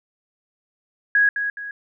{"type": "tone with echo", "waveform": "sine", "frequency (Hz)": 1658, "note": "G#6", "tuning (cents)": -3, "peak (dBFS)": -13, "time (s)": [1.15, 1.29], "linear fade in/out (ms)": 2, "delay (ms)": 210, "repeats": 2, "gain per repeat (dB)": -8, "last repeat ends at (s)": 1.71, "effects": []}